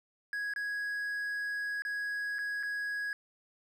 triangle tone with dropouts, 1661.2 Hz, G#6, in tune, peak -31 dBFS, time 0.33-3.13 s, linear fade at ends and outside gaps 1 ms, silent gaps 0.537-0.561 / 1.821-1.85 / 2.385-2.389 / 2.629-2.633 s, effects none

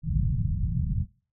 white low-pass noise, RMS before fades -26 dBFS, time 0.02-1.06 s, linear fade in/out 50 ms, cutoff 170 Hz, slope 48 dB/octave, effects noise-tail reverb RT60 0.4 s tail -22 dB re dry

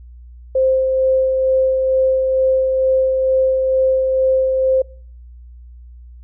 sine tone with tremolo, 524 Hz, C5, 2 cents sharp, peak -11 dBFS, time 0.55-4.82 s, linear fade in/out 5 ms, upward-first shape sine, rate 2.2 Hz, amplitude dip 30%, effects noise-tail reverb RT60 0.5 s tail -25 dB re dry + added 60 Hz sine -36 dBFS peak until 6.23 s

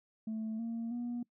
sine tone with pitch steps, 220 / 230 / 240.5 Hz, A3 / A#3 / B3, 0 / -23 / -46 cents, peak -33 dBFS, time 0.27-1.23 s, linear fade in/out 5 ms, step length 320 ms, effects noise-tail reverb RT60 0.1 s tail -23 dB re dry + tanh soft clip ceiling -33 dBFS

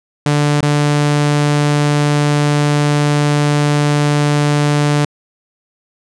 sawtooth tone with dropouts, 146.83 Hz, D3, in tune, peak -7 dBFS, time 0.26-5.05 s, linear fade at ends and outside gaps 2 ms, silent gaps 0.608-0.627 s, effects resampled to 22050 Hz

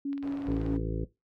sine tone with tremolo, 280 Hz, C#4, 18 cents sharp, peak -28 dBFS, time 0.05-0.79 s, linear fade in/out 5 ms, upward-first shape sine, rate 4.9 Hz, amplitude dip 40%
click train, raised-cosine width 0.3 ms, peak -33 dBFS, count 12, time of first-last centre 0.13-0.664 s, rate 20.6 Hz
white low-pass noise, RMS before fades -46 dBFS, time 0.23-0.77 s, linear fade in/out 2 ms, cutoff 680 Hz, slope 12 dB/octave
harmonic tone, 55 Hz, A1, in tune, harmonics 1 / 2 / 3 / 5 / 6 / 7 / 8 / 9, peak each -33 / -36 / -38 / -40 / -41 / -41 / -42 / -43 dBFS, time 0.47-1.05 s, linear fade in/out 5 ms
effects noise-tail reverb RT60 0.2 s tail -17 dB re dry

